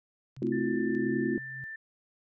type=clicks; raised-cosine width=0.2 ms; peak=-38 dBFS; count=4; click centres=0.365 / 0.429 / 0.469 / 0.95 s
type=tone with tremolo; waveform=sine; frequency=133 Hz; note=C3; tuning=29 cents sharp; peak=-38 dBFS; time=0.37-1.64 s; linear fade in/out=0 ms; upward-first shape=sine; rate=1.6 Hz; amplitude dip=65%
type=chord; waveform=sine; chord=F# half-diminished seventh; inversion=first; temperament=equal with one note detuned; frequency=220 / 261.6 / 329.6 / 360.5 Hz; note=A3 / C4 / E4 / F#4; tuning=0 / 0 / 0 / -45 cents; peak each=-32 dBFS; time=0.42-1.38 s; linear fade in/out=2 ms
type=tone; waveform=sine; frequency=1776 Hz; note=A6; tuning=16 cents sharp; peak=-38 dBFS; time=0.52-1.76 s; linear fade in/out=5 ms
effects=none